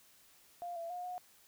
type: tone with pitch steps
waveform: sine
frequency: 700 / 673 / 715 / 724 Hz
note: F5 / E5 / F5 / F#5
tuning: +4 / +36 / +41 / -38 cents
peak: -39 dBFS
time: 0.62-1.18 s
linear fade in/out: 0 ms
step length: 140 ms
effects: white hiss -64 dBFS RMS until 1.47 s